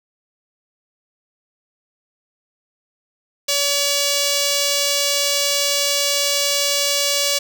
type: tone with notch filter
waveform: 5% pulse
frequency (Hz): 569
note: C#5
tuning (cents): +45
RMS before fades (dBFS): -19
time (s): 3.48-7.39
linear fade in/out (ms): 10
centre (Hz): 1400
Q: 0.73
effects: 7-bit